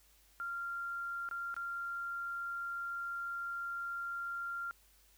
sine tone with dropouts, 1387 Hz, F6, 12 cents flat, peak -37 dBFS, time 0.4-4.71 s, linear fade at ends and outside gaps 0 ms, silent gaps 1.289-1.312 / 1.542-1.565 s, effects added 50 Hz sine -68 dBFS peak until 5.17 s + white hiss -67 dBFS RMS until 5.17 s

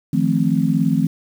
sine chord, F dominant seventh, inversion third, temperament just, 157.15 / 174.61 / 218.3 / 261.9 Hz, Eb3 / F3 / A3 / C4, +18 / 0 / -13 / +2 cents, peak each -20 dBFS, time 0.13-1.07 s, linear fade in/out 5 ms, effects 7-bit

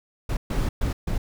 brown noise bursts at uneven times, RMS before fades -24 dBFS, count 4, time 0.29-0.37 / 0.5-0.69 / 0.81-0.93 / 1.07-1.18 s, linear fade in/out 5 ms, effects none

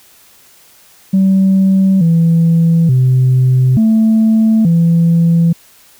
sine tone with pitch steps, 191.7 / 166 / 128.7 / 221 / 167.8 Hz, G3 / E3 / C3 / A3 / E3, -38 / +12 / -28 / +8 / +31 cents, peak -5 dBFS, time 1.13-5.53 s, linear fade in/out 10 ms, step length 880 ms, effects tanh soft clip ceiling -4 dBFS + white hiss -45 dBFS RMS until 5.99 s

